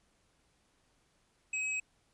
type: tone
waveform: square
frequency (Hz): 2549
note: D#7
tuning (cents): +41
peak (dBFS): -33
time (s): 1.53-1.8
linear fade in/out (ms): 5
effects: pink hiss -72 dBFS RMS until 2.13 s + resampled to 24000 Hz